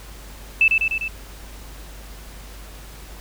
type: tone with echo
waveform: sine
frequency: 2637 Hz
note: E7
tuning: in tune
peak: -11 dBFS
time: 0.61-0.68 s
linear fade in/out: 2 ms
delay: 100 ms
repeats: 4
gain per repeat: -3 dB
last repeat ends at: 1.08 s
effects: added 50 Hz sine -38 dBFS peak until 3.2 s + pink hiss -43 dBFS RMS until 3.2 s